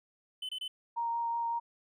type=tone bursts; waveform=triangle; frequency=3034 Hz; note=F#7; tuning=43 cents sharp; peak=-34 dBFS; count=3; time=0.42-0.68 s; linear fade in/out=5 ms; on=70 ms; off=25 ms
type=tone with vibrato; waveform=sine; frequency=932.3 Hz; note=A#5; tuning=in tune; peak=-30 dBFS; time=0.96-1.6 s; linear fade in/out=20 ms; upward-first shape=triangle; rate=5.4 Hz; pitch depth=10 cents each way
effects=none